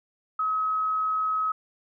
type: tone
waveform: sine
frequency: 1277 Hz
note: D#6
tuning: 45 cents sharp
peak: -23 dBFS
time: 0.39-1.52 s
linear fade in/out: 5 ms
effects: none